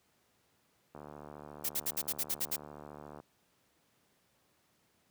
click train, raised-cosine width 1 ms, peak -33 dBFS, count 168, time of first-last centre 0.95-3.201 s, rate 74.2 Hz
blue noise bursts, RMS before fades -33 dBFS, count 9, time 1.64-2.564 s, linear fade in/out 10 ms, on 52 ms, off 57 ms
effects pink hiss -72 dBFS RMS until 5.1 s + high-pass 100 Hz 12 dB/octave

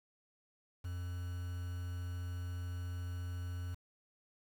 triangle tone with quantisation, 88.6 Hz, F2, 25 cents sharp, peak -36 dBFS, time 0.84-3.75 s, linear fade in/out 10 ms, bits 9, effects none

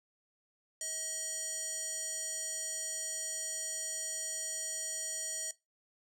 square tone with band-pass filter, 635 Hz, D#5, 35 cents sharp, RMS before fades -39 dBFS, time 0.81-5.51 s, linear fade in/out 2 ms, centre 7500 Hz, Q 4.7, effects noise-tail reverb RT60 0.2 s tail -17 dB re dry

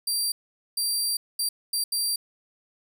20% pulse tone bursts at uneven times, 4711 Hz, D8, 5 cents sharp, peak -18 dBFS, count 5, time 0.07-0.32 / 0.77-1.17 / 1.39-1.49 / 1.73-1.84 / 1.92-2.16 s, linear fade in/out 5 ms, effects none

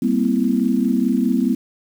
sine chord, C dominant seventh, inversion second, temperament equal with one note detuned, 196 / 233.1 / 257.9 / 329.6 Hz, G3 / Bb3 / C4 / E4, 0 / 0 / -25 / 0 cents, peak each -22 / -19 / -19 / -25 dBFS, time 0.02-1.55 s, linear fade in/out 5 ms, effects 7-bit

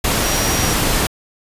sine tone in noise, 5700 Hz, F8, 34 cents sharp, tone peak -24 dBFS, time 0.24-0.74 s, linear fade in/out 5 ms, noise pink, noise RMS -17 dBFS, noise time 0.04-1.07 s, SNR -10 dB, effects resampled to 32000 Hz

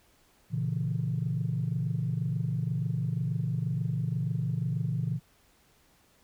sine chord, A# diminished, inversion none, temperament equal, 116.54 / 138.59 / 164.81 Hz, A#2 / C#3 / E3, 0 / 0 / 0 cents, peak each -31 dBFS, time 0.5-5.2 s, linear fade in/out 50 ms, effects tanh soft clip ceiling -20 dBFS + pink hiss -64 dBFS RMS until 6.23 s

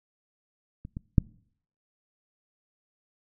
clicks, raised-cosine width 5 ms, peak -27 / -22 / -6 dBFS, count 3, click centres 0.851 / 0.969 / 1.182 s, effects noise-tail reverb RT60 0.6 s tail -24 dB re dry

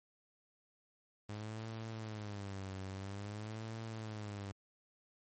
sawtooth tone with vibrato, 103.5 Hz, G#2, 5 cents flat, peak -38 dBFS, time 1.29-4.52 s, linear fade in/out 5 ms, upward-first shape sine, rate 0.5 Hz, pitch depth 140 cents each way, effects MP3 32 kbps

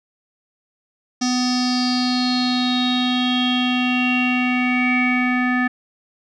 square tone with low-pass filter sweep, 250 Hz, B3, 21 cents sharp, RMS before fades -19 dBFS, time 1.21-5.68 s, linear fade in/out 10 ms, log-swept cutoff 5600 to 1900 Hz, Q 8.9, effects none

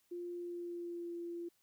sine tone with pitch glide, 350 to 343 Hz, F4 to F4, +4 to -31 cents, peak -40 dBFS, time 0.11-1.49 s, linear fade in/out 10 ms, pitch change -35 cents, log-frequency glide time 0.34-1.14 s, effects white hiss -75 dBFS RMS until 1.62 s

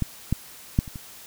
clicks, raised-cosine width 5 ms, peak -11 / -9 / -6 / -25 / -23 dBFS, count 5, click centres 0.023 / 0.326 / 0.789 / 0.878 / 0.958 s, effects white hiss -45 dBFS RMS until 1.26 s

